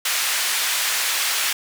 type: band-pass noise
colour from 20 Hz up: pink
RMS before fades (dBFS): -22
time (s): 0.05-1.53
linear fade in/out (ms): 5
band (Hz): 1600 to 16000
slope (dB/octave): 12
effects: none